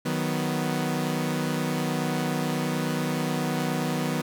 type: chord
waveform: sawtooth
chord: B major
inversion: first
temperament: equal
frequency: 155.56 / 185 / 246.9 Hz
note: D#3 / F#3 / B3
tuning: 0 / 0 / 0 cents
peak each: -25 / -27 / -25 dBFS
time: 0.05-4.22 s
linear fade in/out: 10 ms
effects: none